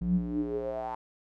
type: tone with band-pass filter sweep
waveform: square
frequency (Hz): 58.9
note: A#1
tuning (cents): +19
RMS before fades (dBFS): -31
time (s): 0.01-0.95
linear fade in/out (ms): 5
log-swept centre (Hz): 140 to 920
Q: 8.4
effects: none